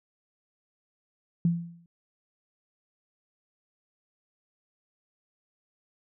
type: tone with exponential decay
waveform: sine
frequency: 170 Hz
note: F3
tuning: 46 cents flat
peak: -18 dBFS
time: 1.45-1.86 s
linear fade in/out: 2 ms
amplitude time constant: 88 ms
effects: none